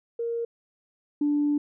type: tone pair in turn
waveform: sine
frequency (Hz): 466.2 / 292.7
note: A#4 / D4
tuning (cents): 0 / -6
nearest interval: minor sixth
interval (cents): 806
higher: first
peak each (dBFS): -26 / -20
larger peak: second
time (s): 0.19-0.45 / 1.21-1.58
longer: second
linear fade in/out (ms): 5
effects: tanh soft clip ceiling -16 dBFS